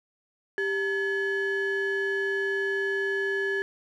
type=ring-modulated tone; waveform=triangle; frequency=656 Hz; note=E5; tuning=9 cents flat; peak=-20 dBFS; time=0.58-3.62 s; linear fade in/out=0 ms; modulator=1050 Hz; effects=none